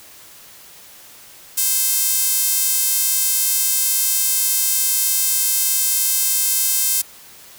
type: tone with high-pass filter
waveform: sawtooth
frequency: 523.3 Hz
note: C5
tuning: in tune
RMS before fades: -18 dBFS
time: 1.57-7.02 s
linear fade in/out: 10 ms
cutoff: 8900 Hz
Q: 0.73
effects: white hiss -43 dBFS RMS until 7.58 s